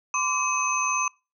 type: tone cluster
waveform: sine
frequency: 1023 / 1164 / 2553 / 6170 Hz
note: C6 / D6 / D#7 / G8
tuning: -39 / -16 / +44 / -28 cents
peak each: -28 dBFS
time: 0.14-1.08 s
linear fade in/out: 2 ms
effects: noise-tail reverb RT60 0.3 s tail -26 dB re dry